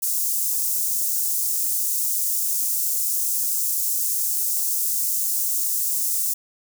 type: high-pass noise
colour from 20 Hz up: white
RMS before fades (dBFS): -23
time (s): 0.02-6.34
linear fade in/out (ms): 10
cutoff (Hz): 6500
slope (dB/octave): 24
effects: none